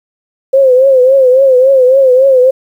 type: tone with vibrato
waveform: sine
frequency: 523.3 Hz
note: C5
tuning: in tune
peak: -3 dBFS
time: 0.53-2.51 s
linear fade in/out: 10 ms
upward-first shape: triangle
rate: 3.6 Hz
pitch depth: 99 cents each way
effects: 7-bit